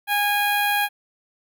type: tone with notch filter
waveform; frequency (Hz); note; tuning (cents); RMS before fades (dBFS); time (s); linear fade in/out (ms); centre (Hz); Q
10% pulse; 821; G#5; -20; -21; 0.07-0.89; 50; 5400; 0.52
effects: none